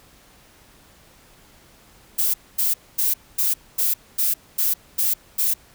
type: noise bursts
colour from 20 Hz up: violet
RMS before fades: -20 dBFS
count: 9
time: 2.18-5.54 s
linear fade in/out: 10 ms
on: 160 ms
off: 240 ms
effects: pink hiss -52 dBFS RMS until 5.74 s